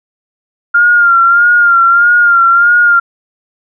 sine tone with vibrato, 1400 Hz, F6, 4 cents sharp, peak -4 dBFS, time 0.74-3 s, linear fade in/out 10 ms, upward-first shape sine, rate 1.6 Hz, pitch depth 45 cents each way, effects none

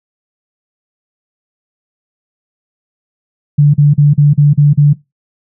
sine tone bursts, 145.8 Hz, D3, 12 cents flat, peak -3 dBFS, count 7, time 3.58-4.934 s, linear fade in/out 10 ms, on 160 ms, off 39 ms, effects noise-tail reverb RT60 0.2 s tail -20 dB re dry

